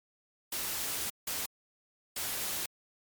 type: noise bursts at uneven times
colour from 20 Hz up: white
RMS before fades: -35 dBFS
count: 3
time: 0.52-1.1 / 1.27-1.46 / 2.16-2.66 s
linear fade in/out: 5 ms
effects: MP3 96 kbps